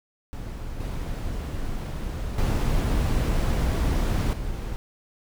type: noise with level steps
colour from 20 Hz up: brown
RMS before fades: -34 / -30 / -22 / -31 dBFS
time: 0.33-4.76 s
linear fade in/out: 0 ms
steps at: 0.8 / 2.38 / 4.33 s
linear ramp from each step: 2 ms
effects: none